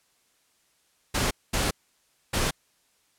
pink noise bursts at uneven times, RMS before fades -25 dBFS, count 3, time 1.14-1.31 / 1.53-1.71 / 2.33-2.51 s, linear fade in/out 10 ms, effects white hiss -67 dBFS RMS until 3.18 s + low-pass 11000 Hz 12 dB/octave

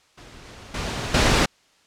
pink noise with level steps, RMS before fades -44 / -42 / -28 / -17 dBFS, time 0.17-1.46 s, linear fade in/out 10 ms, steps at 0.45 / 0.74 / 1.14 s, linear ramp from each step 5 ms, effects white hiss -59 dBFS RMS until 1.86 s + low-pass 6000 Hz 12 dB/octave

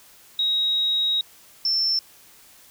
sine tone pair in turn, 3800 / 5361 Hz, A#7 / E8, +33 / +28 cents, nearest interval tritone, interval 595 cents, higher second, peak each -19 dBFS, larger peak neither, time 0.39-1.21 / 1.65-1.99 s, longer first, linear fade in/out 2 ms, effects white hiss -51 dBFS RMS until 2.7 s

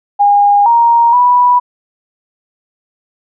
sine tone with pitch steps, 814 / 936 / 982 Hz, G#5 / A#5 / B5, -35 / +7 / -10 cents, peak -5 dBFS, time 0.19-1.6 s, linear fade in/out 20 ms, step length 470 ms, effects none

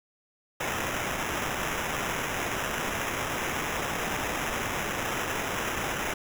blue noise with sample-and-hold, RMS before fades -31 dBFS, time 0.6-6.14 s, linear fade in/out 5 ms, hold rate 4410 Hz, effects none

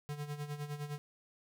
square tone with tremolo, 146.83 Hz, D3, in tune, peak -37 dBFS, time 0.09-0.98 s, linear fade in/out 0 ms, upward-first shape sine, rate 9.8 Hz, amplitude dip 70%, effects none

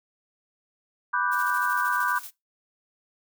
sine chord, G major seventh, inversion first, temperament equal, 987.8 / 1174.7 / 1480 / 1568 Hz, B5 / D6 / F#6 / G6, 0 / 0 / 0 / 0 cents, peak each -28 dBFS, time 1.13-2.19 s, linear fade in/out 10 ms
blue noise with tremolo, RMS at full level -39 dBFS, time 1.31-2.31 s, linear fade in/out 20 ms, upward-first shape square, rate 13 Hz, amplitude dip 45%
effects noise-tail reverb RT60 0.2 s tail -20 dB re dry

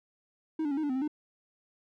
triangle tone with pitch steps, 316.3 / 291.5 / 275.3 / 312.8 / 290.4 / 257.2 / 264.2 / 301.1 Hz, D#4 / D4 / C#4 / D#4 / D4 / C4 / C4 / D4, +29 / -13 / -12 / +9 / -19 / -30 / +17 / +43 cents, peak -26 dBFS, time 0.59-1.078 s, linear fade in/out 5 ms, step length 61 ms, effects none

